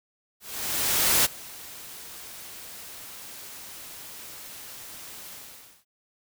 white noise with ADSR envelope, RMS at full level -20 dBFS, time 0.4-5.85 s, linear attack 850 ms, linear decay 19 ms, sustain -22 dB, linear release 520 ms, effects none

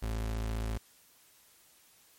35% pulse tone, 55 Hz, A1, in tune, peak -30 dBFS, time 0.02-0.78 s, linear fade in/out 10 ms, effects white hiss -62 dBFS RMS until 2.18 s + MP3 64 kbps

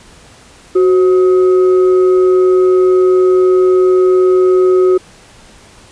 sine tone with frequency modulation, 370 Hz, F#4, in tune, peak -6 dBFS, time 0.75-4.98 s, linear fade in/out 10 ms, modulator 896 Hz, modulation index 0.27, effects pink hiss -41 dBFS RMS until 5.91 s + resampled to 22050 Hz

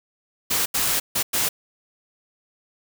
white noise bursts at uneven times, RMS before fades -22 dBFS, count 4, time 0.5-0.66 / 0.74-1 / 1.15-1.23 / 1.33-1.49 s, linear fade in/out 10 ms, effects none

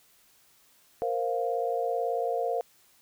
sine chord, Bb suspended second, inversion none, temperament just, 466.2 / 524.4 / 699.2 Hz, Bb4 / C5 / F5, 0 / +4 / +2 cents, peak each -30 / -32 / -30 dBFS, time 1.02-2.61 s, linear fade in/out 0 ms, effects white hiss -62 dBFS RMS until 3.01 s

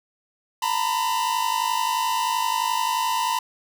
45% pulse tone cluster, 903 / 955 / 1006 Hz, A5 / A#5 / B5, +45 / +42 / +32 cents, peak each -26 / -27 / -25 dBFS, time 0.62-3.39 s, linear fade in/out 5 ms, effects none

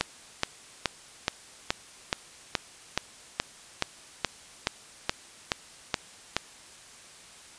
click train, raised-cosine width 0.2 ms, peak -6 dBFS, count 16, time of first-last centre 0.01-6.366 s, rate 2.36 Hz, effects white hiss -50 dBFS RMS until 7.58 s + resampled to 22050 Hz

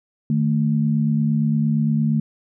sine tone pair together, 152.6 / 221.3 Hz, D#3 / A3, -33 / +10 cents, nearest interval tritone, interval 643 cents, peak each -19 dBFS, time 0.3-2.2 s, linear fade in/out 2 ms, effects none

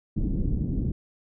pink low-pass noise, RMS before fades -26 dBFS, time 0.16-0.92 s, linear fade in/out 10 ms, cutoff 290 Hz, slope 24 dB/octave, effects none

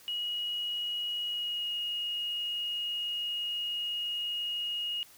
sine tone with pitch glide, 2900 to 2873 Hz, F#7 to F7, -35 to +48 cents, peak -31 dBFS, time 0.08-5.03 s, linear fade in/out 0 ms, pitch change -17 cents, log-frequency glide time 1.28-1.74 s, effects white hiss -56 dBFS RMS until 5.17 s

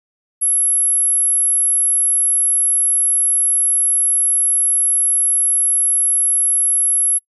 sine tone, 11175 Hz, F9, in tune, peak -10 dBFS, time 0.41-7.19 s, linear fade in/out 20 ms, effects noise-tail reverb RT60 0.1 s tail -24 dB re dry + tanh soft clip ceiling -10 dBFS

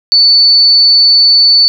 sine tone, 4490 Hz, C#8, 21 cents sharp, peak -3 dBFS, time 0.12-1.68 s, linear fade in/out 0 ms, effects none

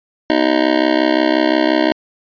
25% pulse tone with amplitude modulation, 312 Hz, D#4, 5 cents sharp, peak -4 dBFS, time 0.3-1.92 s, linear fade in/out 0 ms, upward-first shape sine, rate 65.7 Hz, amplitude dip 95%, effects resampled to 11025 Hz

